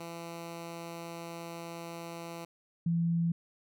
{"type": "tone pair in turn", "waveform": ["10% pulse", "sine"], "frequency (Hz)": [168.4, 168.4], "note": ["E3", "E3"], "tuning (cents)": [37, 37], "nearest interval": "unison", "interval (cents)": 0, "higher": "neither", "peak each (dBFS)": [-32, -26], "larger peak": "second", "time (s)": [[0, 2.45], [2.86, 3.32]], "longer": "first", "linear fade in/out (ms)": 5, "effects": []}